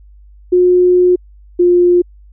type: tone pair in turn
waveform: sine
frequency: 360 / 353.4 Hz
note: F#4 / F4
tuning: -47 / +21 cents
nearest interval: unison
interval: 32 cents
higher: first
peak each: -6 dBFS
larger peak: neither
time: 0.52-1.16 / 1.59-2.02 s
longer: first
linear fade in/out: 10 ms
effects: added 50 Hz sine -38 dBFS peak until 2.32 s